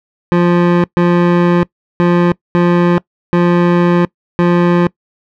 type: tone bursts at uneven times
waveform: 25% pulse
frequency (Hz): 174.61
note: F3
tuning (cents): 0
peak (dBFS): -4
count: 6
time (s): 0.32-0.84 / 0.97-1.63 / 2-2.32 / 2.55-2.98 / 3.33-4.05 / 4.39-4.87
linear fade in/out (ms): 0
effects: noise-tail reverb RT60 0.1 s tail -23 dB re dry + low-pass 2000 Hz 12 dB/octave